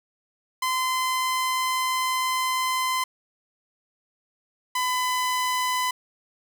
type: tone pair in turn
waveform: sawtooth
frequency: 1029 / 1006.7 Hz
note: C6 / B5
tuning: -29 / +33 cents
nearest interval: unison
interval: 38 cents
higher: first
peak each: -19 dBFS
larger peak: neither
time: 0.62-3.04 / 4.75-5.91 s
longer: first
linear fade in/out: 5 ms
effects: none